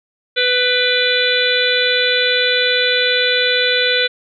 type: harmonic tone with a mistuned harmonic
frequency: 497.5 Hz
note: B4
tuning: 13 cents sharp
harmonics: 1 / 3 / 4 / 5 / 6 / 7 / 8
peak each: -19 / -19 / -24 / -22 / -25 / -19 / -20 dBFS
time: 0.36-4.08 s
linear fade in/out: 20 ms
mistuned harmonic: 5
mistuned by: -52 cents
effects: none